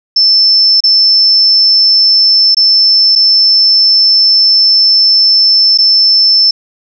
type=tone with dropouts; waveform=sine; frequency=5300 Hz; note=E8; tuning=9 cents sharp; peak=-4 dBFS; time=0.16-6.51 s; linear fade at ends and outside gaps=5 ms; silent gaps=0.805-0.837 / 2.547-2.568 / 3.154-3.158 / 5.776-5.785 s; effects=none